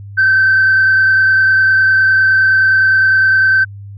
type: tone with frequency modulation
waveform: sine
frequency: 1546 Hz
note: G6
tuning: 24 cents flat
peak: -6 dBFS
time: 0.17-3.65 s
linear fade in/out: 20 ms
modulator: 29.8 Hz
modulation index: 0.69
effects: tanh soft clip ceiling -4 dBFS + added 100 Hz sine -28 dBFS peak until 3.97 s